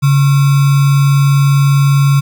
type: tone with sample-and-hold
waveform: sine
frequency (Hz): 140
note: C#3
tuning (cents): +18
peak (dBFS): -6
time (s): 0.02-2.21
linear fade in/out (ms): 20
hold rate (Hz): 1225
effects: none